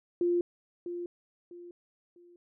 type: tone with echo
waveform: sine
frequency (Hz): 349.2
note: F4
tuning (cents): 0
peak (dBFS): -24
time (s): 0.21-0.41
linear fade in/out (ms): 2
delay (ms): 650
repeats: 3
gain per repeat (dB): -10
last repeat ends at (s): 2.36
effects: none